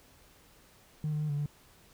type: tone with pitch steps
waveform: triangle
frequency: 152.6 / 150.8 / 152.1 / 144.2 / 146.7 Hz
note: D#3 / D3 / D#3 / D3 / D3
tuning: -33 / +46 / -39 / -31 / -2 cents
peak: -26 dBFS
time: 1.04-1.46 s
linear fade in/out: 2 ms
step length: 84 ms
effects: tanh soft clip ceiling -26 dBFS + pink hiss -60 dBFS RMS until 1.93 s